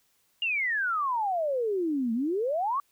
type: exponential two-way sweep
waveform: sine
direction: down then up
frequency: 2868 to 220 to 1173 Hz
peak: -25 dBFS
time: 0.42-2.8 s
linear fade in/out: 2 ms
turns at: 2.13 s
effects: white hiss -69 dBFS RMS until 2.91 s